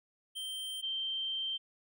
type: tone pair in turn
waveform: square / sine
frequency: 3136 / 3136 Hz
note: G7 / G7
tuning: 0 / 0 cents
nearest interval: unison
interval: 0 cents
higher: neither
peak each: -38 / -33 dBFS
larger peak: second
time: 0.35-0.82 / 0.82-1.58 s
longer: second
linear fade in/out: 20 ms
effects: none